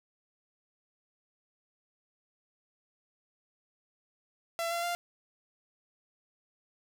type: tone with pitch steps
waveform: sawtooth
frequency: 673 / 684.4 / 695.9 Hz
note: E5 / F5 / F5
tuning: +36 / -35 / -6 cents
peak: -27 dBFS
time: 4.59-4.95 s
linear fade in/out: 0 ms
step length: 120 ms
effects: none